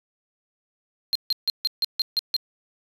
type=tone bursts; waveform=triangle; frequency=4186 Hz; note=C8; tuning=in tune; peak=-18 dBFS; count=8; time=1.13-2.364 s; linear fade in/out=0 ms; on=23 ms; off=150 ms; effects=resampled to 32000 Hz